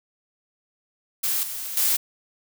blue noise with level steps, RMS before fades -24 / -32 / -21 dBFS, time 1.23-1.97 s, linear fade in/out 10 ms, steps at 1.43 / 1.77 s, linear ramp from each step 2 ms, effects none

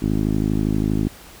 10% pulse tone with low-pass filter, 52.5 Hz, G#1, 19 cents sharp, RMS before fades -20 dBFS, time 0.02-1.08 s, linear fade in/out 5 ms, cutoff 300 Hz, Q 1.8, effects pink hiss -43 dBFS RMS until 1.4 s

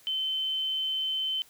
sine tone, 3072 Hz, G7, 36 cents flat, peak -27 dBFS, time 0.07-1.42 s, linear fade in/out 0 ms, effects white hiss -58 dBFS RMS until 1.49 s

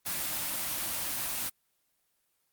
white band-stop noise, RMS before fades -33 dBFS, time 0.05-1.5 s, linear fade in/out 20 ms, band 360 to 510 Hz, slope 96 dB/octave, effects white hiss -75 dBFS RMS until 2.52 s + Opus 24 kbps

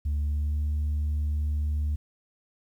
sine tone with pitch glide, 73.4 to 74.73 Hz, D2 to D2, 0 to +31 cents, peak -22 dBFS, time 0.05-1.96 s, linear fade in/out 10 ms, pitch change +31 cents, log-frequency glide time 0.25-0.62 s, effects tanh soft clip ceiling -23 dBFS + 10-bit

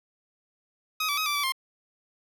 15% pulse tone with pitch steps, 1260 / 1154 / 1264 / 1170 / 1153 / 1059 Hz, D#6 / D6 / D#6 / D6 / D6 / C6, +21 / -31 / +27 / -7 / -32 / +21 cents, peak -19 dBFS, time 1-1.522 s, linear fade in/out 5 ms, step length 87 ms, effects none

